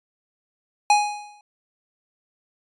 square tone with exponential decay, 830.6 Hz, G#5, in tune, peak -12 dBFS, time 0.9-1.41 s, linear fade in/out 2 ms, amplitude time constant 110 ms, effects resampled to 22050 Hz

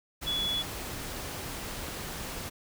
sine tone in noise, 3400 Hz, G#7, 40 cents sharp, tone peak -28 dBFS, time 0.26-0.63 s, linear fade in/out 20 ms, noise pink, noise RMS -38 dBFS, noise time 0.21-2.5 s, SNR +7 dB, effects none

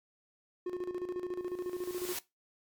triangle tone with tremolo, 360 Hz, F#4, 47 cents flat, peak -30 dBFS, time 0.66-2.14 s, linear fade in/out 5 ms, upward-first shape square, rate 14 Hz, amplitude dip 65%
white noise with exponential growth, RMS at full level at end -36 dBFS, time 1.36-2.19 s, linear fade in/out 5 ms, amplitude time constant 180 ms
effects noise-tail reverb RT60 0.2 s tail -19 dB re dry + MP3 96 kbps

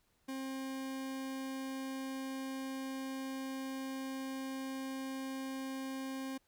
40% pulse tone, 266.2 Hz, C4, 30 cents sharp, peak -38 dBFS, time 0.28-6.38 s, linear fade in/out 10 ms, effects pink hiss -75 dBFS RMS until 6.47 s

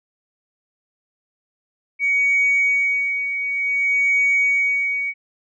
sine tone with tremolo, 2248 Hz, C#7, 24 cents sharp, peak -13 dBFS, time 1.99-5.14 s, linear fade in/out 50 ms, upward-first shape sine, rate 0.55 Hz, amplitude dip 60%, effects tanh soft clip ceiling -10 dBFS

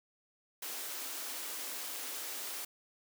white high-pass noise, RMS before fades -41 dBFS, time 0.62-2.65 s, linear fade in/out 5 ms, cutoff 250 Hz, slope 96 dB/octave, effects none

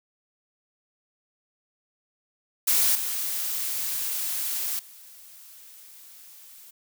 blue noise with level steps, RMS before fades -21 / -29 / -48 dBFS, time 2.67-6.71 s, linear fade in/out 10 ms, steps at 2.95 / 4.79 s, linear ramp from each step 2 ms, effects none

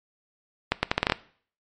accelerating click train, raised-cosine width 0.3 ms, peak -4 dBFS, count 8, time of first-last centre 0.72-1.122 s, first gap 110 ms, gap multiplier 0.77, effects noise-tail reverb RT60 0.5 s tail -19 dB re dry + MP3 48 kbps

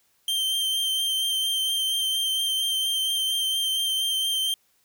45% pulse tone with vibrato, 3140 Hz, G7, 2 cents sharp, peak -23 dBFS, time 0.28-4.54 s, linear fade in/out 2 ms, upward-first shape sine, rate 4.3 Hz, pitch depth 18 cents each way, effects white hiss -66 dBFS RMS until 4.84 s

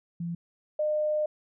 sine tone pair in turn, 170.4 / 607.2 Hz, F3 / D#5, -42 / -42 cents, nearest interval octave + minor seventh, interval 2200 cents, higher second, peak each -30 / -24 dBFS, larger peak second, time 0.2-0.35 / 0.79-1.26 s, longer second, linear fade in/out 5 ms, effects none

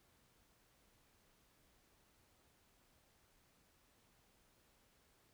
silence, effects pink hiss -73 dBFS RMS until 5.33 s

